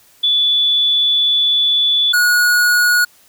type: tone pair in turn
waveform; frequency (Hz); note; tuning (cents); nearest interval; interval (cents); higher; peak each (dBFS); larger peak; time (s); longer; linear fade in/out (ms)
sine / square; 3456 / 1453.1; A7 / F#6; -32 / -32; octave + minor third; 1500; first; -11; neither; 0.23-2.13 / 2.13-3.05; first; 10
effects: white hiss -50 dBFS RMS until 3.28 s